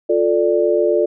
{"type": "chord", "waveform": "sine", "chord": "D minor", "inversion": "first", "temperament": "just", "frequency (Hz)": [352.4, 440.5, 587.3], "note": ["F4", "A4", "D5"], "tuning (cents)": [16, 2, 0], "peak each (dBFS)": -17, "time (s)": [0.09, 1.06], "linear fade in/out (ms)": 10, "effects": []}